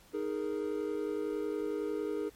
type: chord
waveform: triangle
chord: D# suspended fourth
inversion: none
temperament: equal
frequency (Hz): 311.1 / 415.3 / 466.2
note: D#4 / G#4 / A#4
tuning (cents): 0 / 0 / 0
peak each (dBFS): -35 / -33 / -36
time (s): 0.13-2.3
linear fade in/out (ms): 20
effects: pink hiss -60 dBFS RMS until 2.35 s + MP3 64 kbps